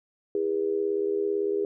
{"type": "tone with amplitude modulation", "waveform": "sine", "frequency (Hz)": 405.5, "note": "G#4", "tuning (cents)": -41, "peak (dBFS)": -20, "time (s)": [0.35, 1.65], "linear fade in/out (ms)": 2, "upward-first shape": "sine", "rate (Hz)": 77.9, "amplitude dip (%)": 80, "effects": []}